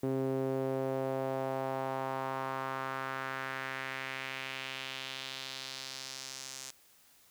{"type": "tone with band-pass filter sweep", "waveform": "sawtooth", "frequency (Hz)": 133, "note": "C3", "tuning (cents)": 29, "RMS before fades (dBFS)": -37, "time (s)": [0.03, 6.71], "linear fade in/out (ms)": 5, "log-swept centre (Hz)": [350, 6800], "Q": 1.9, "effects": ["white hiss -63 dBFS RMS until 7.3 s"]}